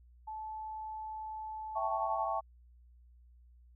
sine tone, 869 Hz, A5, 22 cents flat, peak -39 dBFS, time 0.27-2.28 s, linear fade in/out 10 ms
sine chord, A dominant seventh, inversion second, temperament equal, 659.3 / 784 / 880 / 1108.7 Hz, E5 / G5 / A5 / C#6, 0 / 0 / 0 / 0 cents, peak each -37 dBFS, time 1.75-2.41 s, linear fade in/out 20 ms
effects added 60 Hz sine -57 dBFS peak until 3.75 s

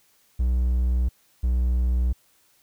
triangle tone pair in turn, 61.74 / 61.46 Hz, B1 / B1, 0 / -8 cents, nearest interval unison, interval 8 cents, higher first, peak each -17 dBFS, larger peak neither, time 0.39-1.09 / 1.43-2.13 s, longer neither, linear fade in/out 10 ms, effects white hiss -62 dBFS RMS until 2.62 s

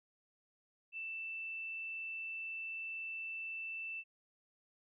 sine tone, 2659 Hz, E7, 14 cents sharp, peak -40 dBFS, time 0.92-4.04 s, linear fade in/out 50 ms, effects none

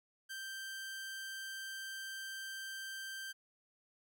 sawtooth tone, 1568 Hz, G6, in tune, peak -39 dBFS, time 0.29-3.33 s, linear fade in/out 20 ms, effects none

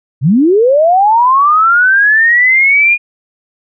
sine linear sweep, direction up, 114.5 to 2448 Hz, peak -5 dBFS, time 0.21-2.98 s, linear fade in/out 50 ms, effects none

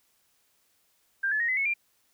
sine tone with pitch steps, 1589 / 1722.8 / 1867.9 / 2025 / 2196 / 2381 Hz, G6 / A6 / A#6 / B6 / C#7 / D7, +23 / -37 / +3 / +43 / -17 / +23 cents, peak -24 dBFS, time 1.23-1.74 s, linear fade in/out 10 ms, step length 85 ms, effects white hiss -69 dBFS RMS until 2.13 s

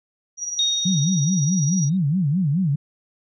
sine tone with tremolo, 5770 Hz, F#8, 44 cents flat, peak -23 dBFS, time 0.37-1.9 s, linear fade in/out 50 ms, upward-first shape sine, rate 20 Hz, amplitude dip 55%
sine tone with exponential decay, 3729 Hz, A#7, in tune, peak -16 dBFS, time 0.59-1.97 s, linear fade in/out 1 ms, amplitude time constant 300 ms
sine tone with vibrato, 163.4 Hz, E3, 15 cents flat, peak -17 dBFS, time 0.85-2.76 s, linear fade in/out 10 ms, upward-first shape sine, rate 4.7 Hz, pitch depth 290 cents each way
effects none

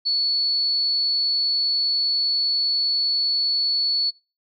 sine tone, 4425 Hz, C#8, 4 cents flat, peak -18 dBFS, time 0.05-4.11 s, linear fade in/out 20 ms, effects noise-tail reverb RT60 0.3 s tail -22 dB re dry + MP3 48 kbps

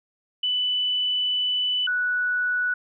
sine tone pair in turn, 2987 / 1475.5 Hz, F#7 / F#6, +16 / -5 cents, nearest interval octave, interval 1221 cents, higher first, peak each -21 dBFS, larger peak neither, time 0.43-1.87 / 1.87-2.74 s, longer first, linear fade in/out 5 ms, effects none

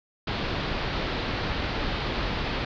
pink low-pass noise, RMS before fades -29 dBFS, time 0.27-2.65 s, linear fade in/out 5 ms, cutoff 4600 Hz, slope 48 dB/octave, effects none

